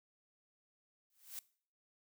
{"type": "noise with exponential growth", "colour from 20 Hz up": "blue", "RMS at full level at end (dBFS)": -42, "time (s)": [1.1, 1.39], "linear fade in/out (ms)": 1, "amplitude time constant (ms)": 62, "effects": ["noise-tail reverb RT60 0.5 s tail -21 dB re dry"]}